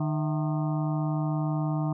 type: harmonic tone with a mistuned harmonic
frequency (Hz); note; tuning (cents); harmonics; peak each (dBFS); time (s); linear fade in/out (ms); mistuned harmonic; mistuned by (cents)
152.8; D#3; -31; 1 / 2 / 4 / 5 / 6 / 7 / 8; -26 / -32 / -38 / -40 / -42 / -43 / -44; 0-1.93; 5; 4; +120
effects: none